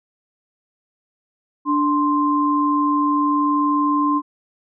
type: tone pair together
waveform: sine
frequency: 293.4 / 1046.5 Hz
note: D4 / C6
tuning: -2 / 0 cents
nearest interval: octave + minor seventh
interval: 2202 cents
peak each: -18 dBFS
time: 1.65-4.22 s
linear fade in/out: 50 ms
effects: none